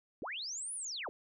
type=linear two-way sweep; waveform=sine; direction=up then down; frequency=183.9 to 10250 to 308.1 Hz; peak=-38 dBFS; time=0.22-1.09 s; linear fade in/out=0 ms; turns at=0.74 s; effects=none